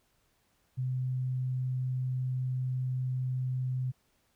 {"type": "tone", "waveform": "sine", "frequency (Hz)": 128.2, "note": "C3", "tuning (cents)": -35, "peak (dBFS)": -29, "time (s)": [0.77, 3.92], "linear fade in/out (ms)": 20, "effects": ["pink hiss -72 dBFS RMS until 4.35 s"]}